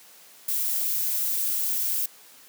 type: noise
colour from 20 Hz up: violet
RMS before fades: -26 dBFS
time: 0.48-2.06 s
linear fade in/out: 5 ms
effects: white hiss -51 dBFS RMS until 2.48 s + high-pass 200 Hz 12 dB/octave